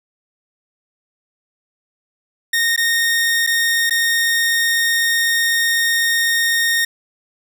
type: tone with dropouts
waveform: sawtooth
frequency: 1848 Hz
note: A#6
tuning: 16 cents flat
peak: -11 dBFS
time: 2.53-6.85 s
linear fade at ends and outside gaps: 5 ms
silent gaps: 2.763-2.776 / 3.466-3.472 / 3.897-3.907 s
effects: none